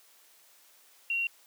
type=tone; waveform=sine; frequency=2749 Hz; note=F7; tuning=28 cents flat; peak=-27 dBFS; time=1.1-1.27 s; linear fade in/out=2 ms; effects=white hiss -60 dBFS RMS until 1.46 s + high-pass 400 Hz 12 dB/octave